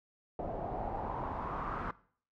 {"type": "noise with low-pass filter sweep", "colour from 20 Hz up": "pink", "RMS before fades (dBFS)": -38, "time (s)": [0.39, 1.91], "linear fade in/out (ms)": 2, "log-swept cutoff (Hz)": [640, 1300], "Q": 4, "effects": ["noise-tail reverb RT60 0.5 s tail -19 dB re dry"]}